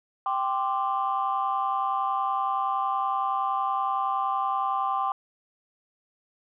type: chord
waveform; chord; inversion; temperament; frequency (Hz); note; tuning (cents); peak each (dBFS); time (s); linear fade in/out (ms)
sine; G suspended fourth; none; just; 784 / 1045.3 / 1176; G5 / C6 / D6; 0 / -2 / +2; -27 / -28 / -28; 0.26-5.12; 2
effects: tanh soft clip ceiling -16 dBFS